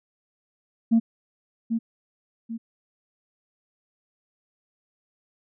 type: tone with echo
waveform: sine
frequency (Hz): 228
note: A#3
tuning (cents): -38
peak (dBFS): -13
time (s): 0.91-1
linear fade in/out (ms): 20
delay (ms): 790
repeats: 2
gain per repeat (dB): -8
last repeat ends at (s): 2.58
effects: tanh soft clip ceiling -12 dBFS